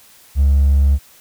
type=tone with hard clipping; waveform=triangle; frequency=69.7 Hz; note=C#2; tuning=10 cents sharp; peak=-9 dBFS; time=0.35-0.99 s; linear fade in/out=50 ms; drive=2 dB; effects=white hiss -47 dBFS RMS until 1.2 s